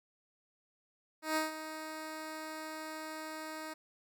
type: tone with ADSR envelope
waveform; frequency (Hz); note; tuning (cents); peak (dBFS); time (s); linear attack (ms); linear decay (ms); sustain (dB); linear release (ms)
10% pulse; 313.2; D#4; +11; -21; 1.22-3.74; 140; 150; -12; 11
effects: none